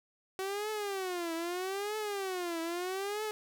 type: tone with vibrato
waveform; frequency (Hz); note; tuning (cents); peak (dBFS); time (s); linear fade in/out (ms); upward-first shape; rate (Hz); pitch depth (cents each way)
sawtooth; 376.4; F#4; +30; -30; 0.39-3.31; 0; triangle; 0.79; 250
effects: none